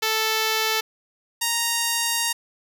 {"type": "tone pair in turn", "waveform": "5% pulse", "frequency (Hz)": [440, 932.3], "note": ["A4", "A#5"], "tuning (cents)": [0, 0], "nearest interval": "octave + minor second", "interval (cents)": 1300, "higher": "second", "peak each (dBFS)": -9, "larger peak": "neither", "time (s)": [[0.02, 0.81], [1.41, 2.33]], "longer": "second", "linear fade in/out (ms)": 10, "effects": []}